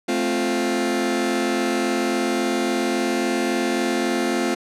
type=chord; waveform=sawtooth; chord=F major; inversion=first; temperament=just; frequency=218.3 / 261.9 / 349.2 Hz; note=A3 / C4 / F4; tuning=-13 / +2 / 0 cents; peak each=-22 / -20 / -19 dBFS; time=0.08-4.55 s; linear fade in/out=10 ms; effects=low-pass 10000 Hz 12 dB/octave